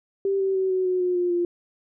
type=tone with pitch steps; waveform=sine; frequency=392 / 385.5 / 379.1 / 372.8 / 366.6 / 360.5 / 354.5 / 348.6 Hz; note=G4 / G4 / F#4 / F#4 / F#4 / F#4 / F4 / F4; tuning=0 / -29 / +42 / +13 / -16 / -45 / +26 / -3 cents; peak=-20 dBFS; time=0.25-1.45 s; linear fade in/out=2 ms; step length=150 ms; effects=none